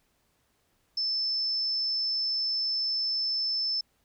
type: tone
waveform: sine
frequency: 5274 Hz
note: E8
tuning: in tune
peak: -26 dBFS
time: 0.97-3.81 s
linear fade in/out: 5 ms
effects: pink hiss -71 dBFS RMS until 4.04 s